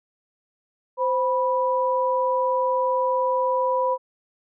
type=tone pair together; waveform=sine; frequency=518.8 / 983 Hz; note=C5 / B5; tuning=-15 / -8 cents; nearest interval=major seventh; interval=1107 cents; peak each=-22 dBFS; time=0.97-3.98 s; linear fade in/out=50 ms; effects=none